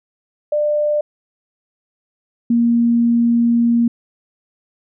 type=tone pair in turn; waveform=sine; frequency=596 / 235 Hz; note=D5 / A#3; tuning=+25 / +14 cents; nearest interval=octave + major third; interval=1611 cents; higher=first; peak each=-14 / -11 dBFS; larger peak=second; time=0.52-1.01 / 2.5-3.88 s; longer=second; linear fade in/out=5 ms; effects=none